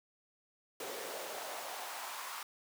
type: noise with high-pass filter sweep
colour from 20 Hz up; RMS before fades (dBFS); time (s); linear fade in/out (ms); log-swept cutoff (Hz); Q
pink; -43; 0.8-2.43; 2; 410 to 1100; 2.3
effects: none